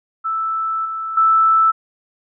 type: tone with level steps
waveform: sine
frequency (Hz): 1318.5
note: E6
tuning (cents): 0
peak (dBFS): -18 / -22 / -10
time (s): 0.24-1.72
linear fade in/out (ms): 20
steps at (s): 0.85 / 1.17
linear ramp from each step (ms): 5
effects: none